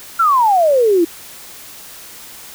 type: exponential sweep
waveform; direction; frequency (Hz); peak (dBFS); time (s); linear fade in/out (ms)
sine; down; 1400 to 323.3; -9; 0.19-1.05; 10
effects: white hiss -36 dBFS RMS until 2.54 s